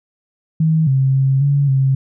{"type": "tone with pitch steps", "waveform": "sine", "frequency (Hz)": [159.3, 133.8, 134.6, 141.6, 134.3], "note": ["D#3", "C3", "C3", "C#3", "C3"], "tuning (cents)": [41, 39, 49, 37, 46], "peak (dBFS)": -11, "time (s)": [0.6, 1.95], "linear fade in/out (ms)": 5, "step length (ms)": 270, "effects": []}